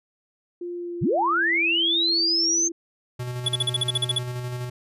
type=tone with pitch glide; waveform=sine; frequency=350 to 334.8 Hz; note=F4 to E4; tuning=+4 to +27 cents; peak=-29 dBFS; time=0.61-2.72 s; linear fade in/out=5 ms; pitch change=-77 cents; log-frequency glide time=0.76-1.57 s
type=linear sweep; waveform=sine; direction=up; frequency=72.8 to 6390 Hz; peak=-19 dBFS; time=1.01-2.69 s; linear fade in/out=20 ms
type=tone with tremolo; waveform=square; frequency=123.7 Hz; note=B2; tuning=3 cents sharp; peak=-28 dBFS; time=3.19-4.7 s; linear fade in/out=10 ms; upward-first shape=square; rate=12 Hz; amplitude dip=30%
type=tone bursts; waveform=square; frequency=3417 Hz; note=G#7; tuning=49 cents sharp; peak=-20 dBFS; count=11; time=3.46-4.187 s; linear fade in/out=5 ms; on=27 ms; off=43 ms
effects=resampled to 32000 Hz